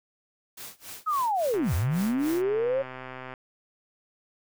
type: noise with tremolo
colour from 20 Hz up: white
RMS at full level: -40 dBFS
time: 0.57-2.42 s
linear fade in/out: 5 ms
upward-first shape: sine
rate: 3.6 Hz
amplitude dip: 95%
type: linear two-way sweep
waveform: sine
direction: down then up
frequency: 1300 to 74.5 to 555 Hz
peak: -23 dBFS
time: 1.06-2.83 s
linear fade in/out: 20 ms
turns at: 1.74 s
type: click train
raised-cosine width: 0.5 ms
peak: -24 dBFS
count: 233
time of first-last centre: 1.54-3.338 s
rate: 129 Hz
effects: none